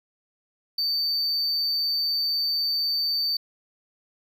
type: tone with amplitude modulation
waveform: triangle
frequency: 4578 Hz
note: D8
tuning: 45 cents flat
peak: -20 dBFS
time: 0.78-3.37 s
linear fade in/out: 5 ms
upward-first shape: sine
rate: 260 Hz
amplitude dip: 30%
effects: none